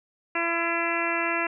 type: harmonic tone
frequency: 337.3 Hz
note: E4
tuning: 40 cents sharp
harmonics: 1 / 2 / 3 / 4 / 5 / 6 / 7 / 8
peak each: -32 / -32 / -32 / -32 / -32 / -32 / -32 / -32 dBFS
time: 0.35-1.47 s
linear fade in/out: 5 ms
effects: none